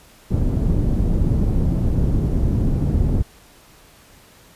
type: low-pass noise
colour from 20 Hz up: pink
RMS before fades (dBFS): -18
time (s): 0.3-3.23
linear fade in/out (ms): 20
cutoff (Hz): 230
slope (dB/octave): 12
effects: pink hiss -49 dBFS RMS until 4.55 s + resampled to 32000 Hz